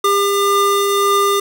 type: tone pair together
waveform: square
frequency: 400.4 / 1203 Hz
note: G4 / D6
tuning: +37 / +41 cents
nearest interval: octave + perfect fifth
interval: 1904 cents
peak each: -16 dBFS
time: 0.04-1.4 s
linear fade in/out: 5 ms
effects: none